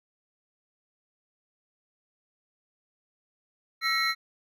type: tone cluster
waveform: triangle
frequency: 1325 / 1902 / 2190 / 4086 Hz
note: E6 / A#6 / C#7 / C8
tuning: +9 / +34 / -22 / -42 cents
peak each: -28 dBFS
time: 3.81-4.15 s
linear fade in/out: 50 ms
effects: none